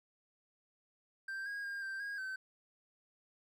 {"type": "tone with pitch steps", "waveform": "triangle", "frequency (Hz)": [1574, 1637, 1611, 1570, 1634, 1536], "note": ["G6", "G#6", "G6", "G6", "G#6", "G6"], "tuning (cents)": [7, -25, 47, 2, -29, -36], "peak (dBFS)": -37, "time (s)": [1.28, 2.36], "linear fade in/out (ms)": 5, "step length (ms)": 180, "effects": []}